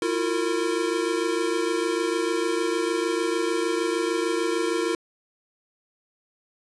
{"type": "tone cluster", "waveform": "square", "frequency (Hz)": [331.1, 357.7, 458.7], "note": ["E4", "F4", "A#4"], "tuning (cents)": [8, 41, -28], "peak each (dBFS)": -28, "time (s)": [0.02, 4.95], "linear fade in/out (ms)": 2, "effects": ["resampled to 24000 Hz"]}